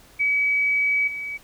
sine tone with level steps, 2278 Hz, C#7, 47 cents sharp, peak -18 / -28 dBFS, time 0.19-1.38 s, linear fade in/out 20 ms, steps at 1.07 s, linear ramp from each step 10 ms, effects pink hiss -52 dBFS RMS until 1.43 s

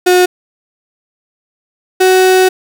35% pulse tone pair in turn, 362.3 / 373.1 Hz, F#4 / F#4, -36 / +14 cents, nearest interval minor second, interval 50 cents, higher second, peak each -4 dBFS, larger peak neither, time 0.06-0.26 / 2-2.49 s, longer second, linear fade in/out 10 ms, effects none

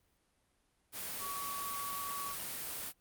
sine tone in noise, 1131 Hz, C#6, 34 cents sharp, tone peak -40 dBFS, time 1.19-2.36 s, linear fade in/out 50 ms, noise white, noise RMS -41 dBFS, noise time 0.92-2.93 s, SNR -2 dB, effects pink hiss -75 dBFS RMS until 3 s + Opus 32 kbps

